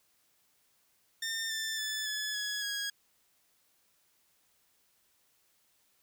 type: tone with pitch steps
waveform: 15% pulse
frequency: 1809 / 1775.9 / 1743.3 / 1711.4 / 1680.1 / 1649.3 Hz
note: A6 / A6 / A6 / A6 / G#6 / G#6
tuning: +48 / +16 / -17 / -48 / +20 / -12 cents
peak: -27 dBFS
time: 1.22-2.9 s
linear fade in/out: 5 ms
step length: 280 ms
effects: white hiss -71 dBFS RMS until 6.02 s